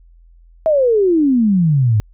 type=exponential sweep; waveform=sine; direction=down; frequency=654 to 101.7 Hz; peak=-10 dBFS; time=0.66-2 s; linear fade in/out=0 ms; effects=added 42 Hz sine -43 dBFS peak until 2.13 s